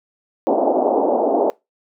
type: band-pass noise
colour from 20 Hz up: white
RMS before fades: -17 dBFS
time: 0.47-1.5 s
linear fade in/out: 0 ms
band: 250 to 810 Hz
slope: 48 dB/octave
effects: noise-tail reverb RT60 0.2 s tail -22 dB re dry